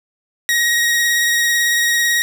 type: tone with vibrato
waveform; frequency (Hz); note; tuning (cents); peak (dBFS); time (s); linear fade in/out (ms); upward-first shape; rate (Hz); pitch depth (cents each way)
sawtooth; 1888; A#6; +22; -10; 0.49-2.22; 0; sine; 18; 15
effects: none